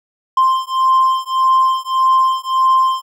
triangle beating tone pair, 1046.5 / 1048.2 Hz, C6 / C6, 0 / +3 cents, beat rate 1.7 Hz, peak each -12 dBFS, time 0.37-3.02 s, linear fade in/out 5 ms, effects tanh soft clip ceiling -2 dBFS

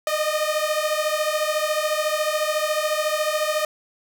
sawtooth beating tone pair, 606 / 620 Hz, D#5 / D#5, -46 / -6 cents, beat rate 14 Hz, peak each -20 / -20 dBFS, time 0.07-3.65 s, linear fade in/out 2 ms, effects none

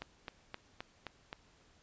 click train, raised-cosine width 0.3 ms, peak -25 dBFS, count 6, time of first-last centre 0.02-1.329 s, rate 3.82 Hz, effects pink hiss -66 dBFS RMS until 1.82 s + resampled to 16000 Hz

